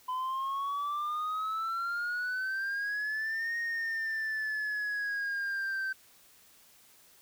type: exponential two-way sweep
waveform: sine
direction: up then down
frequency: 1009 to 1864.7 to 1546 Hz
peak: -28 dBFS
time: 0.08-5.93 s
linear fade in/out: 10 ms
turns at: 3.57 s
effects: tanh soft clip ceiling -30 dBFS + white hiss -60 dBFS RMS until 7.21 s